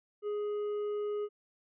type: tone with hard clipping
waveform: triangle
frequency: 415.9 Hz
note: G#4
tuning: 2 cents sharp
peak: -33 dBFS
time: 0.22-1.29 s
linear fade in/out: 50 ms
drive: 7 dB
effects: resampled to 8000 Hz